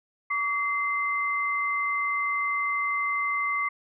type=tone pair together; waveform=sine; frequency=1139.6 / 2072 Hz; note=C#6 / C7; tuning=+48 / -17 cents; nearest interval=minor seventh; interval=1035 cents; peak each=-27 dBFS; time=0.3-3.69 s; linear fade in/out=10 ms; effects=none